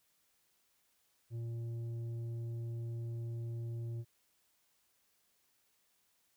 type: tone with tanh clipping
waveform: triangle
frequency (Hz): 116.4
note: A#2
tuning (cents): -2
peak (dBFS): -39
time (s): 1.3-4.05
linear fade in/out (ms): 50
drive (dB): 11
effects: white hiss -75 dBFS RMS until 6.36 s